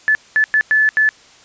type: tone bursts at uneven times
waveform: sine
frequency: 1735 Hz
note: A6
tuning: 25 cents flat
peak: -10 dBFS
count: 5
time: 0.08-0.15 / 0.36-0.44 / 0.54-0.61 / 0.71-0.89 / 0.97-1.09 s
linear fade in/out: 0 ms
effects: white hiss -46 dBFS RMS until 1.44 s + resampled to 16000 Hz